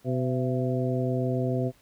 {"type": "harmonic tone with a mistuned harmonic", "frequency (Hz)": 127, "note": "B2", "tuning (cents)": 49, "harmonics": [1, 2, 3, 4, 5], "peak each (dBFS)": [-27, -30, -32, -33, -34], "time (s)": [0.04, 1.72], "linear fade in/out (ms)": 50, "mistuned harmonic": 5, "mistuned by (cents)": 79, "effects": ["pink hiss -61 dBFS RMS until 1.81 s"]}